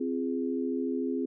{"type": "chord", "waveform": "sine", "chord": "F minor", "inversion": "second", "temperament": "equal with one note detuned", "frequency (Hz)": [261.6, 341.6, 415.3], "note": ["C4", "F4", "Ab4"], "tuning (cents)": [0, -38, 0], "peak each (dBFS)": [-30, -34, -34], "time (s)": [0, 1.26], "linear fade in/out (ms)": 10, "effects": []}